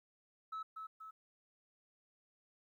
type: tone with echo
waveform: sine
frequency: 1300 Hz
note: E6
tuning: 24 cents flat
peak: -38 dBFS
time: 0.52-0.63 s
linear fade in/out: 10 ms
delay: 240 ms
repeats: 2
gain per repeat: -5 dB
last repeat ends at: 1.11 s
effects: tanh soft clip ceiling -39 dBFS + 13-bit